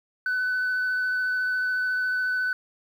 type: tone with vibrato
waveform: sine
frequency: 1503 Hz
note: F#6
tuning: 27 cents sharp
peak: -21 dBFS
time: 0.26-2.53 s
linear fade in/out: 2 ms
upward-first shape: sine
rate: 14 Hz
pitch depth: 10 cents each way
effects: tanh soft clip ceiling -21 dBFS + 9-bit